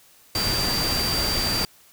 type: tone in noise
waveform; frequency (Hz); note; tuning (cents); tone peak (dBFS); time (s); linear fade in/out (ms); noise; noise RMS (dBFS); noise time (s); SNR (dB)
sine; 4699; D8; 0; -24; 0.35-1.65; 2; pink; -26; 0.35-1.65; -1
effects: white hiss -54 dBFS RMS until 1.92 s